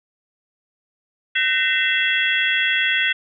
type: tone cluster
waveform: sine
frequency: 1521 / 1854 / 2042 / 2684 / 3333 Hz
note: F#6 / A#6 / C7 / E7 / G#7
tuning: +47 / -10 / -43 / +31 / +5 cents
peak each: -23 dBFS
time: 1.35-3.13 s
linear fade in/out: 10 ms
effects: none